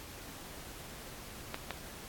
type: clicks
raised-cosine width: 0.3 ms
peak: -21 dBFS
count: 2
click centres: 1.544 / 1.707 s
effects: pink hiss -48 dBFS RMS until 2.08 s + AAC 64 kbps